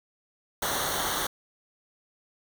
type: noise with comb filter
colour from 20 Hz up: pink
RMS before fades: -29 dBFS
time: 0.62-1.27 s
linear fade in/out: 5 ms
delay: 0.4 ms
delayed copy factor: -0.8
effects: none